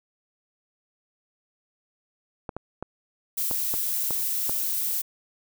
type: clicks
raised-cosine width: 1 ms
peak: -18 dBFS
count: 7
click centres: 2.492 / 2.566 / 2.826 / 3.512 / 3.74 / 4.108 / 4.495 s
type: noise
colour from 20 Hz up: violet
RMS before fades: -27 dBFS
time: 3.37-5.02 s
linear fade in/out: 10 ms
effects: none